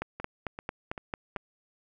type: two click trains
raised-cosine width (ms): 0.5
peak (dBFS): -23 / -17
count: 4 / 7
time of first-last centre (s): 0.2-1.367 / 0.02-1.362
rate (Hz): 2.57 / 4.47
effects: none